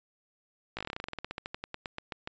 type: slowing click train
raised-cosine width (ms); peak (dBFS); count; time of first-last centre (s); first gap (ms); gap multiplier
0.3; -20; 25; 0.77-2.274; 17; 1.1
effects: resampled to 16000 Hz